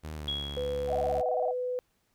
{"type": "tone with pitch glide", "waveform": "sawtooth", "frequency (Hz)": [77.78, 71.32], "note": ["D#2", "C#2"], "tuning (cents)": [0, 50], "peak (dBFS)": -33, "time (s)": [0.03, 1.22], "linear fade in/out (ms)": 20, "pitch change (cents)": -150, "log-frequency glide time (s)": [0.15, 0.31]}
{"type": "tone with exponential decay", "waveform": "sine", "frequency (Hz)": 3322, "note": "G#7", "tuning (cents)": 0, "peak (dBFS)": -28, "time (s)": [0.28, 1.11], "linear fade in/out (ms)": 1, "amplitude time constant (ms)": 180}
{"type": "tone", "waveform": "sine", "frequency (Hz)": 499.4, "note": "B4", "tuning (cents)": 19, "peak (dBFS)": -29, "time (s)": [0.57, 1.79], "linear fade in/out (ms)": 0}
{"type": "tone with vibrato", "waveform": "sine", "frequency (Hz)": 686, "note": "F5", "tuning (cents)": -31, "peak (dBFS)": -28, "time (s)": [0.87, 1.54], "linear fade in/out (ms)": 50, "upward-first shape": "square", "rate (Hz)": 18, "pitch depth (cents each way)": 150}
{"effects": ["pink hiss -73 dBFS RMS until 2.14 s"]}